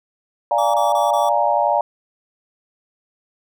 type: chord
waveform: sine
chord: Bb dominant seventh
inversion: first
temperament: equal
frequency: 587.3 / 698.5 / 830.6 / 932.3 Hz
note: D5 / F5 / Ab5 / Bb5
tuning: 0 / 0 / 0 / 0 cents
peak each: -20 dBFS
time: 0.51-1.81 s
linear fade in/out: 2 ms
type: tone bursts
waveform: square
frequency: 1149 Hz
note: D6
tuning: 38 cents flat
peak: -26 dBFS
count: 4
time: 0.58-1.292 s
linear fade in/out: 5 ms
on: 160 ms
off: 24 ms
effects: none

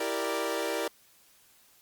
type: chord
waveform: sawtooth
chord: E half-diminished seventh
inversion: none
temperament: equal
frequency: 329.6 / 392 / 466.2 / 587.3 Hz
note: E4 / G4 / Bb4 / D5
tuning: 0 / 0 / 0 / 0 cents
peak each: -32 / -32 / -30 / -30 dBFS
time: 0-0.88 s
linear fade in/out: 5 ms
effects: white hiss -61 dBFS RMS until 1.81 s + Opus 48 kbps

